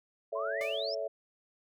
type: chord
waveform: sine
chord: A major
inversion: none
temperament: equal with one note detuned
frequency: 440 / 562.8 / 659.3 Hz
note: A4 / C#5 / E5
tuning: 0 / +26 / 0 cents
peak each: -39 / -36 / -36 dBFS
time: 0.32-1.08 s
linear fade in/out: 10 ms
type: exponential sweep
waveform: sine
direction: up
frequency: 987.8 to 5540 Hz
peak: -36 dBFS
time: 0.35-0.95 s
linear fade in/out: 10 ms
type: tone with exponential decay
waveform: sawtooth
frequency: 593 Hz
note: D5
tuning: 17 cents sharp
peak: -33 dBFS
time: 0.61-0.97 s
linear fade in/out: 0 ms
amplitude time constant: 78 ms
effects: none